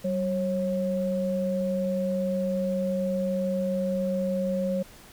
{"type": "tone pair together", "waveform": "sine", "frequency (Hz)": [190.8, 543.9], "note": ["G3", "C#5"], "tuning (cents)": [-47, -33], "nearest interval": "octave + tritone", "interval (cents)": 1814, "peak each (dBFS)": -27, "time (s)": [0.04, 4.83], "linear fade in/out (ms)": 10, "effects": ["pink hiss -50 dBFS RMS until 5.12 s"]}